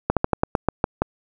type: slowing click train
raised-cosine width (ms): 1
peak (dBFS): -3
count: 9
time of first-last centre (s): 0.1-1.02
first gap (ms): 67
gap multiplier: 1.15
effects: none